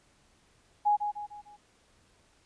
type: tone with echo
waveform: sine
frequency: 830.6 Hz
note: G#5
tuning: in tune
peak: -21 dBFS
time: 0.85-0.97 s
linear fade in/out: 20 ms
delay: 150 ms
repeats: 4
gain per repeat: -7 dB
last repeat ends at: 1.57 s
effects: pink hiss -65 dBFS RMS until 2.45 s + resampled to 22050 Hz